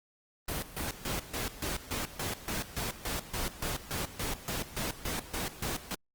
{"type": "noise with tremolo", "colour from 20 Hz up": "pink", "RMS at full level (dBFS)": -34, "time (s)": [0.48, 5.95], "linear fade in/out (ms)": 5, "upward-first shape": "square", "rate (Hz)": 3.5, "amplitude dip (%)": 80, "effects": ["Opus 24 kbps"]}